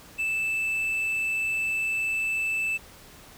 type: tone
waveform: triangle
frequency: 2637 Hz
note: E7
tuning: in tune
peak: -23 dBFS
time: 0.18-2.78 s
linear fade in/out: 20 ms
effects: pink hiss -49 dBFS RMS until 3.37 s